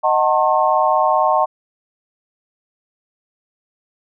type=chord; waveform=sine; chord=D# diminished seventh; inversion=none; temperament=just; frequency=622.3 / 746.7 / 896 / 1075.3 Hz; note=D#5 / F#5 / A5 / C6; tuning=0 / +16 / +31 / +47 cents; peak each=-18 dBFS; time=0.03-1.46 s; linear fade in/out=20 ms; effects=none